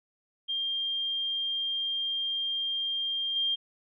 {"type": "tone with level steps", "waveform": "sine", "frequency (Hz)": 3198, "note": "G7", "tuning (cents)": 34, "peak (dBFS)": [-28, -25], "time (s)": [0.48, 3.56], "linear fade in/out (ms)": 20, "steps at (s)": 3.36, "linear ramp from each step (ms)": 2, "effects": []}